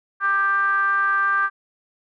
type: ring-modulated tone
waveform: triangle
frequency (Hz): 195.7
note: G3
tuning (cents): -3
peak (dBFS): -12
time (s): 0.2-1.5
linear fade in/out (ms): 50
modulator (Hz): 1380
effects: none